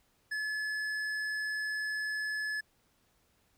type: tone with tanh clipping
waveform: triangle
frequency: 1716 Hz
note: A6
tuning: 44 cents flat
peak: -34 dBFS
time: 0.31-2.61 s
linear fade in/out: 10 ms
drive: 14 dB
effects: pink hiss -71 dBFS RMS until 3.57 s